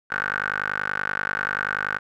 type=tone with band-pass filter; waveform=15% pulse; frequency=50.4 Hz; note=G1; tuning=49 cents sharp; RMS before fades=-27 dBFS; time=0.1-1.99 s; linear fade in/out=20 ms; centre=1500 Hz; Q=7.3; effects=none